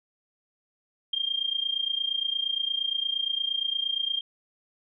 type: tone with amplitude modulation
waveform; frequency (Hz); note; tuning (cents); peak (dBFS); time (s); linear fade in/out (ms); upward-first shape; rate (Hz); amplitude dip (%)
sine; 3200; G7; +35; -22; 1.13-4.21; 5; sine; 28.6; 85
effects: none